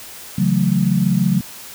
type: chord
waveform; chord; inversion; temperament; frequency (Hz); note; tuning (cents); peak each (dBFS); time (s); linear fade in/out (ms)
sine; F# minor seventh; second; equal; 138.59 / 164.81 / 185 / 220; C#3 / E3 / F#3 / A3; 0 / 0 / 0 / 0; -20 / -21 / -16 / -21; 0.38-1.41; 5
effects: white hiss -36 dBFS RMS until 1.74 s